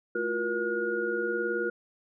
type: tone cluster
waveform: sine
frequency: 219.1 / 338.8 / 357.9 / 475.4 / 1437 Hz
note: A3 / E4 / F4 / A#4 / F6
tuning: -7 / +48 / +42 / +34 / +49 cents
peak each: -40 / -39 / -32 / -31 / -32 dBFS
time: 0.15-1.7 s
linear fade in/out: 5 ms
effects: none